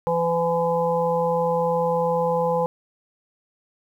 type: harmonic tone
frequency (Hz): 168.6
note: E3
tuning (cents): +39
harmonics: 1 / 3 / 5 / 6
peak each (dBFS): -28 / -21 / -25 / -29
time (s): 0.07-2.66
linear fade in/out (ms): 0
effects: 9-bit